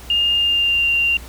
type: tone with pitch glide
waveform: sine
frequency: 2822 to 2775 Hz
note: F7 to F7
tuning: +17 to -12 cents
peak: -14 dBFS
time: 0.1-1.17 s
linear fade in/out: 2 ms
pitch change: -29 cents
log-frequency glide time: 0.31-0.9 s
effects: added 60 Hz sine -36 dBFS peak until 1.28 s + pink hiss -40 dBFS RMS until 1.28 s